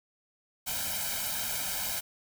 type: noise with comb filter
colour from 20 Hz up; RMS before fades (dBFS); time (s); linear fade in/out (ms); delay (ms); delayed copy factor
white; -33; 0.66-2.01; 20; 1.3; +0.95
effects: none